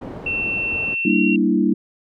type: low-pass noise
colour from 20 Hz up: white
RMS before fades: -33 dBFS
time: 0.01-0.95 s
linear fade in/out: 10 ms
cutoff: 480 Hz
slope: 12 dB/octave
type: tone with pitch glide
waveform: sine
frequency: 2700 to 2738 Hz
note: E7 to F7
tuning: +41 to -35 cents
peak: -20 dBFS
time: 0.26-1.36 s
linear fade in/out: 5 ms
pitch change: +24 cents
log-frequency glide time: 1.06-1.13 s
type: chord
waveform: sine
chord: E half-diminished seventh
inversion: first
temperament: equal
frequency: 196 / 233.1 / 293.7 / 329.6 Hz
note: G3 / Bb3 / D4 / E4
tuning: 0 / 0 / 0 / 0 cents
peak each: -20 dBFS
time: 1.05-1.74 s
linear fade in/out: 5 ms
effects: none